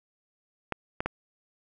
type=clicks; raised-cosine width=0.5 ms; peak=-14 dBFS; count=3; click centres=0.723 / 1.005 / 1.06 s; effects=none